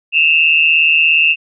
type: tone pair together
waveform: sine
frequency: 2606 / 2763 Hz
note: E7 / F7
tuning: -20 / -19 cents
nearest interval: minor second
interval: 101 cents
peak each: -11 dBFS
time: 0.12-1.36 s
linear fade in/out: 50 ms
effects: none